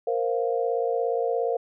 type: chord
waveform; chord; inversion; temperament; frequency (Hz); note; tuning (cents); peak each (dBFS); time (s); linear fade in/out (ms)
sine; Bb suspended second; none; equal; 466.2 / 523.3 / 698.5; Bb4 / C5 / F5; 0 / 0 / 0; -25 / -28 / -29; 0.07-1.57; 5
effects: none